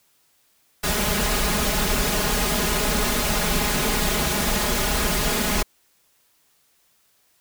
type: noise with comb filter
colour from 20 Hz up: pink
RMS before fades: -22 dBFS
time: 0.83-5.63 s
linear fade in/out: 10 ms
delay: 4.8 ms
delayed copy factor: +0.85
effects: white hiss -63 dBFS RMS until 7.4 s